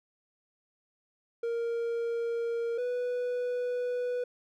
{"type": "tone pair in turn", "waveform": "triangle", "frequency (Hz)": [466.2, 492.6], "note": ["A#4", "B4"], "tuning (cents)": [0, -5], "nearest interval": "minor second", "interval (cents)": 95, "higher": "second", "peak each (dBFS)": -27, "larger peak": "neither", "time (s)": [[1.43, 2.78], [2.78, 4.24]], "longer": "second", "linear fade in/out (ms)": 5, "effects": []}